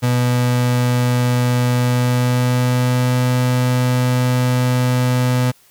35% pulse tone with pitch glide, 123.47 to 125.41 Hz, B2 to B2, 0 to +27 cents, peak -12 dBFS, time 0.02-5.52 s, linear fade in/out 20 ms, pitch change +27 cents, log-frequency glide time 1.76-3.18 s, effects white hiss -52 dBFS RMS until 5.7 s

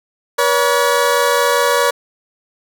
20% pulse tone pair together, 481.7 / 566.6 Hz, B4 / C#5, -43 / +38 cents, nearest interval minor third, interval 281 cents, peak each -10 dBFS, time 0.38-1.91 s, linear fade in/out 10 ms, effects none

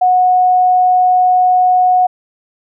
sine tone, 732 Hz, F#5, 19 cents flat, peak -7 dBFS, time 0.01-2.07 s, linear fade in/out 10 ms, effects none

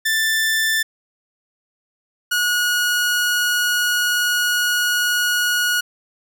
sawtooth tone pair in turn, 1770 / 1452.2 Hz, A6 / F#6, +10 / -33 cents, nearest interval minor third, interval 343 cents, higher first, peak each -13 dBFS, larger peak neither, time 0.05-0.83 / 2.31-5.81 s, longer second, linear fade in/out 10 ms, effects none

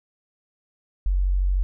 sine tone, 46.46 Hz, F#1, 8 cents sharp, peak -18 dBFS, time 1.06-1.63 s, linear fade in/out 0 ms, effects none

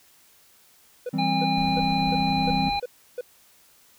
triangle tone bursts, 493.9 Hz, B4, in tune, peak -25 dBFS, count 7, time 1.06-3.211 s, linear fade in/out 5 ms, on 33 ms, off 320 ms
triangle chord, C major, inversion first, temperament equal, 164.81 / 196 / 261.6 Hz, E3 / G3 / C4, 0 / 0 / 0 cents, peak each -26 dBFS, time 1.13-2.7 s, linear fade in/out 10 ms
harmonic tone, 810 Hz, G#5, 43 cents flat, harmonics 1 / 3 / 5, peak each -24 / -33 / -31 dBFS, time 1.18-2.8 s, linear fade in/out 10 ms
brown noise, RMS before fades -38 dBFS, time 1.57-2.8 s, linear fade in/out 5 ms
effects white hiss -57 dBFS RMS until 3.98 s

